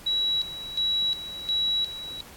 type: tone with tremolo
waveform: sine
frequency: 3900 Hz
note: B7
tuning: 23 cents flat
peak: -22 dBFS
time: 0.06-2.21 s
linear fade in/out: 10 ms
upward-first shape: square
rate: 1.4 Hz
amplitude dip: 75%
effects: pink hiss -47 dBFS RMS until 2.36 s + AAC 64 kbps